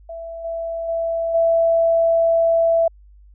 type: tone with level steps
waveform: sine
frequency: 664 Hz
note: E5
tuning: 12 cents sharp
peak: -29 / -23 / -19 / -13 dBFS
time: 0.09-2.88 s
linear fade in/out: 5 ms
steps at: 0.44 / 0.88 / 1.34 s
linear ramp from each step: 10 ms
effects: added 50 Hz sine -44 dBFS peak until 3.34 s